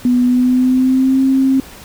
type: tone with pitch glide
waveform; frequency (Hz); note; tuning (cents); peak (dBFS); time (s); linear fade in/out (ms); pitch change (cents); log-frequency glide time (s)
sine; 246.9 to 266.2; B3 to C4; 0 to +30; -9; 0.05-1.6; 2; +130; 0.24-1.22
effects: pink hiss -37 dBFS RMS until 1.84 s